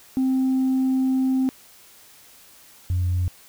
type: tone pair in turn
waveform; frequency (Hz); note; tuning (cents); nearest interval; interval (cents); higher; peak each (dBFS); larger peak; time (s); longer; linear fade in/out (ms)
sine; 261.6 / 89.55; C4 / F2; 0 / +44; octave + perfect fifth; 1856; first; -16 / -18; first; 0.17-1.49 / 2.9-3.28; first; 0
effects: tanh soft clip ceiling -16 dBFS + white hiss -50 dBFS RMS until 3.48 s